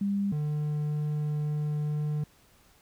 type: tone pair in turn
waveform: sine / triangle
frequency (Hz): 200 / 149.83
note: G3 / D3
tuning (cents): +35 / +35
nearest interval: perfect fourth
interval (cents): 500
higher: first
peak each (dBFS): -25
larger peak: neither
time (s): 0.01-0.32 / 0.32-2.24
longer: second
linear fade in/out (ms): 5
effects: pink hiss -61 dBFS RMS until 2.81 s